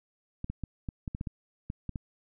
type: clicks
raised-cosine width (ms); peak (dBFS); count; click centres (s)
5; -22; 11; 0.444 / 0.5 / 0.637 / 0.888 / 1.078 / 1.149 / 1.211 / 1.272 / 1.701 / 1.893 / 1.958
effects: none